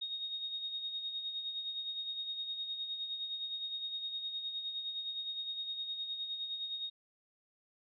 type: tone with tremolo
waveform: sine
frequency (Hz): 3729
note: A#7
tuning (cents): 0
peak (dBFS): -35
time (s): 0.01-6.9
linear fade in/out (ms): 10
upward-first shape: sine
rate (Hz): 9.7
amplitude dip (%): 50
effects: none